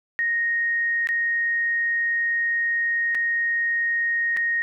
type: tone with dropouts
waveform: sine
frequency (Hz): 1864.7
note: A#6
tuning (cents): 0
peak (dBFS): -20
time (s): 0.19-4.62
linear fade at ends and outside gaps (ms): 0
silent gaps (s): 1.072-1.089 / 3.147-3.151 / 4.366-4.371
effects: none